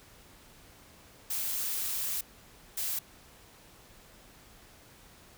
blue noise bursts at uneven times, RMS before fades -33 dBFS, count 2, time 1.3-2.21 / 2.77-2.99 s, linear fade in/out 5 ms, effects pink hiss -56 dBFS RMS until 5.37 s

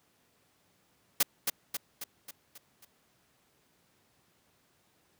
white noise with echo, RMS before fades -24 dBFS, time 1.2-1.23 s, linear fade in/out 5 ms, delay 270 ms, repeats 6, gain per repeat -5 dB, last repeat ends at 2.85 s, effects pink hiss -69 dBFS RMS until 5.19 s + high-pass 100 Hz 12 dB/octave

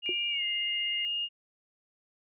sine tone, 2840 Hz, F7, 28 cents sharp, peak -29 dBFS, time 0.02-1.29 s, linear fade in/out 50 ms
sine tone with pitch glide, 2380 to 2096 Hz, D7 to C7, +22 to +2 cents, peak -35 dBFS, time 0.06-1.05 s, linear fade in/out 0 ms, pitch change -220 cents, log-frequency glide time 0.29-0.43 s
sine tone with exponential decay, 360.5 Hz, F#4, 45 cents flat, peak -29 dBFS, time 0.09-0.17 s, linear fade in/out 1 ms, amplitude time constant 16 ms
effects none

